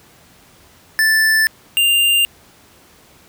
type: tone pair in turn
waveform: square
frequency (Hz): 1760 / 2794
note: A6 / F7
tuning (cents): 0 / 0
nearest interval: minor sixth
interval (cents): 800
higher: second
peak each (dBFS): -12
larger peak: neither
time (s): 0.99-1.47 / 1.77-2.25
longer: neither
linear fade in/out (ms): 0
effects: pink hiss -48 dBFS RMS until 3.28 s + high-pass 60 Hz 12 dB/octave